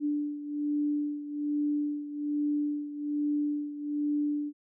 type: beating tone pair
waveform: sine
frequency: 293.7 / 294.9 Hz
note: D4 / D4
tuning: 0 / +7 cents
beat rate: 1.2 Hz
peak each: -29 / -34 dBFS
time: 0-4.53 s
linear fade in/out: 50 ms
effects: none